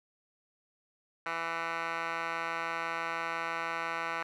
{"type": "tone with band-pass filter", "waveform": "10% pulse", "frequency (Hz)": 166, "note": "E3", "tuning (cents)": 12, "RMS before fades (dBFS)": -35, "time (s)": [1.26, 4.23], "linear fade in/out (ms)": 2, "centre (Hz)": 1600, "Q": 8.7, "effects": []}